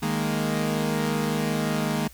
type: chord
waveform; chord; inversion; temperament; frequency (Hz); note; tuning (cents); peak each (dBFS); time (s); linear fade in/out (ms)
sawtooth; D# suspended fourth; none; equal; 155.56 / 207.7 / 233.1; D#3 / G#3 / A#3; 0 / 0 / 0; -24; 0.02-2.08; 10
effects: added 58 Hz sine -48 dBFS peak until 2.13 s + white hiss -52 dBFS RMS until 2.13 s